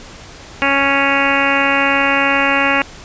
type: harmonic tone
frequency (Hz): 277.2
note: C#4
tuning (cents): 0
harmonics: 1 / 2 / 3 / 4 / 5 / 6 / 7 / 8 / 9 / 10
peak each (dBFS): -21 / -21 / -21 / -21 / -21 / -21 / -21 / -21 / -21 / -21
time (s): 0.62-2.82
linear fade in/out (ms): 0
effects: pink hiss -36 dBFS RMS until 3.04 s + resampled to 16000 Hz